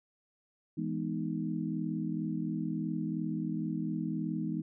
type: chord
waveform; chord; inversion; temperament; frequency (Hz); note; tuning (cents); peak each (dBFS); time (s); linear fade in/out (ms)
sine; E major seventh; none; equal; 164.81 / 207.7 / 246.9 / 311.1; E3 / G#3 / B3 / D#4; 0 / 0 / 0 / 0; -36 / -37 / -38 / -37; 0.77-4.62; 10
effects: none